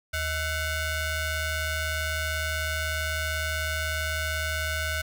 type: ring-modulated tone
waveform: sawtooth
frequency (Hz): 711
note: F5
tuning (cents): +31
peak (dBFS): -20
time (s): 0.13-5.02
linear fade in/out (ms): 10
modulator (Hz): 789
effects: none